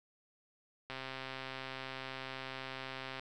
click train, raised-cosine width 0.3 ms, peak -26 dBFS, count 304, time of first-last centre 0.9-3.195 s, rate 132 Hz, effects none

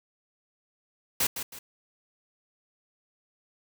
white noise with echo, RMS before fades -25 dBFS, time 1.2-1.27 s, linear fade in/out 5 ms, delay 160 ms, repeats 2, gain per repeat -9 dB, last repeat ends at 1.59 s, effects none

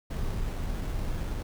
brown noise with sample-and-hold, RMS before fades -31 dBFS, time 0.1-1.43 s, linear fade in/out 10 ms, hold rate 4900 Hz, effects none

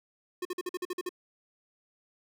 square tone bursts, 361.1 Hz, F#4, 42 cents flat, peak -32 dBFS, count 9, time 0.42-1.092 s, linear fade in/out 5 ms, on 32 ms, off 48 ms, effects none

